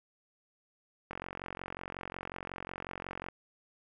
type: click train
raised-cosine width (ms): 0.5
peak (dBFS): -24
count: 100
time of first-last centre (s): 1.11-3.286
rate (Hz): 45.5
effects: none